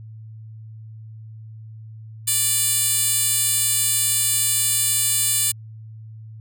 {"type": "tone with high-pass filter", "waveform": "10% pulse", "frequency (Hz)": 587.3, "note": "D5", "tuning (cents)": 0, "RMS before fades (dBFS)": -20, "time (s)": [2.27, 5.52], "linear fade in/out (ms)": 10, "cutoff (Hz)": 7300, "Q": 1, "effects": ["added 110 Hz sine -36 dBFS peak until 6.4 s"]}